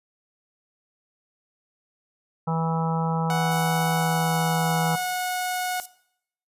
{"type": "harmonic tone", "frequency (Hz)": 163.4, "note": "E3", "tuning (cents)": -15, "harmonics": [1, 3, 4, 5, 6, 7, 8], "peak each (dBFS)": [-24, -33, -39, -30, -33, -41, -34], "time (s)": [2.47, 4.96], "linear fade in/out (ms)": 10}
{"type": "tone with pitch glide", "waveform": "sawtooth", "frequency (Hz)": [740, 730.2], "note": ["F#5", "F#5"], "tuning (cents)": [0, -23], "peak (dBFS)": -22, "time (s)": [3.3, 5.8], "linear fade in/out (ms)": 0, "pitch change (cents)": -23, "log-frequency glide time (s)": [3.93, 4.99]}
{"type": "high-pass noise", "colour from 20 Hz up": "white", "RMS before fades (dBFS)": -37, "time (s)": [3.51, 5.86], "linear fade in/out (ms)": 5, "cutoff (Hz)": 5400, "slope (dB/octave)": 24}
{"effects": ["noise-tail reverb RT60 0.7 s tail -19 dB re dry", "resampled to 32000 Hz"]}